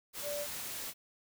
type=tone in noise; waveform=sine; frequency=582 Hz; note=D5; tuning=16 cents flat; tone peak=-36 dBFS; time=0.22-0.47 s; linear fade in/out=50 ms; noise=white; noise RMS=-41 dBFS; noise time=0.13-0.94 s; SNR=+2 dB; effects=none